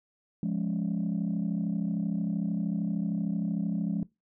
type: chord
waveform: sine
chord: Db major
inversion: first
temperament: equal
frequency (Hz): 174.61 / 207.7 / 277.2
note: F3 / Ab3 / Db4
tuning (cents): 0 / 0 / 0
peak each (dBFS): -29 / -29 / -35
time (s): 0.43-4.03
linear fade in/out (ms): 2
effects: noise-tail reverb RT60 0.2 s tail -21 dB re dry + tanh soft clip ceiling -22 dBFS